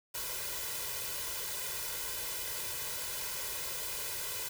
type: noise with comb filter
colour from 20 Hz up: white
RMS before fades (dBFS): -38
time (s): 0.14-4.49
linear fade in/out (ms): 10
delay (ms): 2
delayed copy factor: +0.8
effects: none